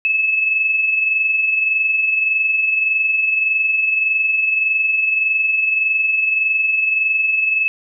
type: tone with amplitude modulation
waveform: sine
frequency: 2600 Hz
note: E7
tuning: 24 cents flat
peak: -12 dBFS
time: 0.05-7.68 s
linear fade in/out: 0 ms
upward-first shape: sine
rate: 21.7 Hz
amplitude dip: 45%
effects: none